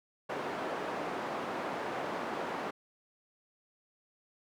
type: band-pass noise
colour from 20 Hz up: white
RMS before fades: -37 dBFS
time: 0.29-2.71 s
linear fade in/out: 10 ms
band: 240 to 960 Hz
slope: 12 dB/octave
effects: none